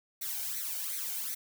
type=noise with flanger; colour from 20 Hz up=blue; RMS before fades=-36 dBFS; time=0.21-1.35 s; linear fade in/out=10 ms; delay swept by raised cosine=0.49 to 1.36 ms; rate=2.7 Hz; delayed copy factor=+0.7; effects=none